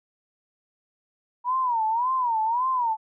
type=tone with vibrato; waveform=sine; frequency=955 Hz; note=A#5; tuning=42 cents sharp; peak=-21 dBFS; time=1.44-2.97 s; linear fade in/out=50 ms; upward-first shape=sine; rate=1.8 Hz; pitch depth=160 cents each way; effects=none